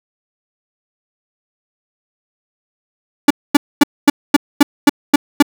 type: tone bursts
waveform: 45% pulse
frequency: 288.6 Hz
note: D4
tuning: 30 cents flat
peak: -3 dBFS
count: 9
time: 3.28-5.425 s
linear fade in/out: 5 ms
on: 25 ms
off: 240 ms
effects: none